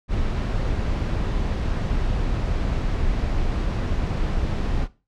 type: noise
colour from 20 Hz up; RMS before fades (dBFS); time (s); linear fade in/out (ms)
brown; -23; 0.08-4.88; 50
effects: noise-tail reverb RT60 0.3 s tail -17 dB re dry + low-pass 5000 Hz 12 dB/octave